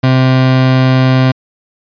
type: tone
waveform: 30% pulse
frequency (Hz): 130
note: C3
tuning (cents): -11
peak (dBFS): -4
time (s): 0.03-1.32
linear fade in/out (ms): 10
effects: resampled to 11025 Hz